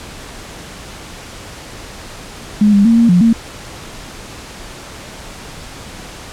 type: tone with pitch steps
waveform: sine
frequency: 209.1 / 201.2 / 229.6 / 232.6 / 177.3 / 228.5 Hz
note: G#3 / G3 / A#3 / A#3 / F3 / A#3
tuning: +12 / +45 / -26 / -4 / +26 / -34 cents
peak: -6 dBFS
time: 2.61-3.33 s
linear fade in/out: 5 ms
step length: 120 ms
effects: pink hiss -32 dBFS RMS until 6.32 s + low-pass 9000 Hz 12 dB/octave